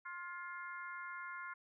harmonic tone with a mistuned harmonic, 352.7 Hz, F4, 17 cents sharp, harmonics 3 / 4 / 5 / 6, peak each -48 / -47 / -53 / -52 dBFS, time 0.05-1.54 s, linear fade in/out 10 ms, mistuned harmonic 5, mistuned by -33 cents, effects none

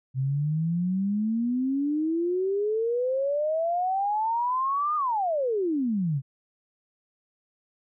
sine exponential two-way sweep, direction up then down, 128.7 to 1236 to 128.7 Hz, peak -23 dBFS, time 0.14-6.22 s, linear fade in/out 50 ms, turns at 4.96 s, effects none

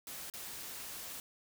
white noise with dropouts, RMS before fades -45 dBFS, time 0.07-1.2 s, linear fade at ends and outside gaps 1 ms, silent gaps 0.3-0.337 s, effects none

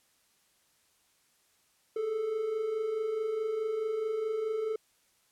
triangle tone pair together, 415.3 / 440 Hz, G#4 / A4, 0 / 0 cents, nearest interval minor second, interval 100 cents, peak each -37 / -28 dBFS, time 1.96-4.76 s, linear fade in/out 5 ms, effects white hiss -69 dBFS RMS until 5.31 s + low-pass 12000 Hz 12 dB/octave

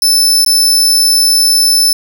sawtooth tone with dropouts, 5274 Hz, E8, in tune, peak -4 dBFS, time 0.02-1.93 s, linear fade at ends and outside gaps 2 ms, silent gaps 0.448-0.462 s, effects none

